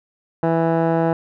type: tone with low-pass filter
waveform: 15% pulse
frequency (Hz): 164.81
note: E3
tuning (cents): 0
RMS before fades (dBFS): -18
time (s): 0.43-1.13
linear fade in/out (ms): 2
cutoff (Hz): 1000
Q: 2.5
effects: none